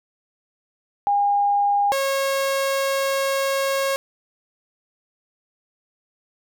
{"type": "tone pair in turn", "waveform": ["sine", "sawtooth"], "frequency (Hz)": [811, 545.5], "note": ["G#5", "C#5"], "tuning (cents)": [-41, -28], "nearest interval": "perfect fifth", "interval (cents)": 687, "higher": "first", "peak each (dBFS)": -16, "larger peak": "neither", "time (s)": [[1.07, 1.92], [1.92, 3.96]], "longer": "second", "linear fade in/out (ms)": 0, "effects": []}